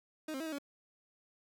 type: tone with pitch steps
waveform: 30% pulse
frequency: 311.5 / 265.6 / 323 / 315.8 / 282.4 Hz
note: D#4 / C4 / E4 / D#4 / C#4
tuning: +2 / +26 / -35 / +26 / +32 cents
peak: -35 dBFS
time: 0.28-0.585 s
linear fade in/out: 5 ms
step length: 61 ms
effects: none